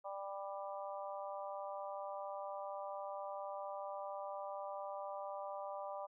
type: harmonic tone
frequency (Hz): 197.3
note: G3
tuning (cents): +11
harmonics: 3 / 4 / 5 / 6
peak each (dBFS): -45 / -47 / -49 / -51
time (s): 0.04-6.07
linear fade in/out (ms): 20
effects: none